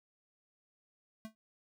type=tone with exponential decay; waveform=square; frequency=220 Hz; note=A3; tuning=in tune; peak=-39 dBFS; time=1.25-1.35 s; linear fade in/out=0 ms; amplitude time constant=20 ms; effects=none